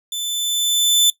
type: tone with level ramp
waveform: sawtooth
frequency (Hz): 3520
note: A7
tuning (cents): 0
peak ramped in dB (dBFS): -20 to -7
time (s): 0.12-1.1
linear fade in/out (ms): 2
effects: noise-tail reverb RT60 0.1 s tail -18 dB re dry